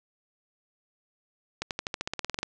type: accelerating click train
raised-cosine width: 0.2 ms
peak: -13 dBFS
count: 14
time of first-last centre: 1.62-2.431 s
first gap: 88 ms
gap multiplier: 0.94
effects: resampled to 22050 Hz + 9-bit